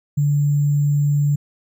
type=tone with sample-and-hold; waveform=sine; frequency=145.1 Hz; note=D3; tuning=21 cents flat; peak=-14 dBFS; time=0.17-1.36 s; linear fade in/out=10 ms; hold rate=7350 Hz; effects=none